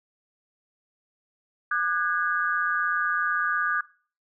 sine tone cluster, 1207 / 1470 / 1646 Hz, D6 / F#6 / G#6, +47 / -12 / -16 cents, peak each -27 dBFS, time 1.71-3.81 s, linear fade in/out 5 ms, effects noise-tail reverb RT60 0.4 s tail -19 dB re dry

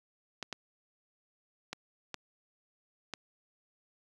clicks, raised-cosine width 0.2 ms, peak -20 dBFS, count 5, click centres 0.427 / 0.527 / 1.73 / 2.143 / 3.137 s, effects high-pass 80 Hz 12 dB/octave + 9-bit

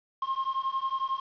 triangle beating tone pair, 1063 / 1074 Hz, C6 / C6, +27 / +45 cents, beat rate 11 Hz, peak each -29 dBFS, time 0.22-1.2 s, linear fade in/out 5 ms, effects resampled to 11025 Hz + 9-bit

